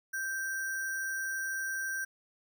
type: tone with sample-and-hold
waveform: sine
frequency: 1568 Hz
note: G6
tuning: in tune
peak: -32 dBFS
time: 0.13-2.05 s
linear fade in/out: 10 ms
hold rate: 7350 Hz
effects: none